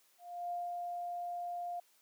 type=tone with ADSR envelope; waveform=sine; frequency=702 Hz; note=F5; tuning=9 cents sharp; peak=-35 dBFS; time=0.18-1.8 s; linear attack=330 ms; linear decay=190 ms; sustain=-2 dB; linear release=6 ms; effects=white hiss -69 dBFS RMS until 2.01 s + high-pass 300 Hz 12 dB/octave